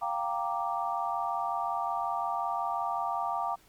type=chord; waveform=sine; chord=G minor seventh; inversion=third; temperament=equal; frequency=698.5 / 784 / 932.3 / 1174.7 Hz; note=F5 / G5 / Bb5 / D6; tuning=0 / 0 / 0 / 0 cents; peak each=-34 dBFS; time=0.01-3.56 s; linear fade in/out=20 ms; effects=pink hiss -61 dBFS RMS until 3.68 s + MP3 96 kbps